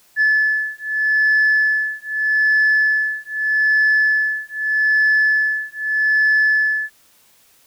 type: beating tone pair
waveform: sine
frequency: 1729 / 1729.81 Hz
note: A6 / A6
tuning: -31 / -30 cents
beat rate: 0.81 Hz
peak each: -16 dBFS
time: 0.16-6.9 s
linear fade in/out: 50 ms
effects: tanh soft clip ceiling -9 dBFS + white hiss -54 dBFS RMS until 7.66 s